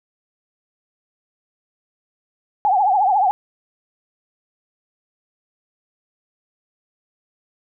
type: tone with vibrato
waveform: sine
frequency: 790 Hz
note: G5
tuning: 13 cents sharp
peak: -13 dBFS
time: 2.65-3.31 s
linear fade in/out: 0 ms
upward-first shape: triangle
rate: 14 Hz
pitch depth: 170 cents each way
effects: none